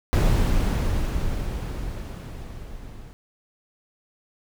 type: noise with level ramp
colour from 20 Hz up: brown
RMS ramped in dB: -17 to -41 dBFS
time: 0.13-3.13 s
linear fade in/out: 0 ms
effects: none